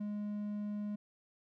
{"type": "tone", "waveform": "triangle", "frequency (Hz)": 207.7, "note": "G#3", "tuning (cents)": 0, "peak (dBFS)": -34, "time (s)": [0, 0.96], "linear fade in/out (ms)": 10, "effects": []}